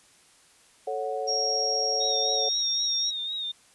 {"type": "chord", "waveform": "sine", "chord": "F# minor", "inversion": "first", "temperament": "equal with one note detuned", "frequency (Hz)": [440, 554.4, 736.2], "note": ["A4", "C#5", "F#5"], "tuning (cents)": [0, 0, -9], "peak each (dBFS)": -32, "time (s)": [0.87, 2.49], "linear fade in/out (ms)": 5}
{"type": "tone", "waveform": "sine", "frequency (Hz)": 5588, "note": "F8", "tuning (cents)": 0, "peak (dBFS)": -25, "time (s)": [1.27, 3.11], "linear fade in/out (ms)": 20}
{"type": "tone with vibrato", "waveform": "sine", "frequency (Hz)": 3711, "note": "A#7", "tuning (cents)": -9, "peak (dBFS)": -29, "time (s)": [2, 3.52], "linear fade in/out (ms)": 10, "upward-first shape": "sine", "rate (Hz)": 3.9, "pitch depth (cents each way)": 52}
{"effects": ["white hiss -58 dBFS RMS until 3.74 s", "resampled to 24000 Hz"]}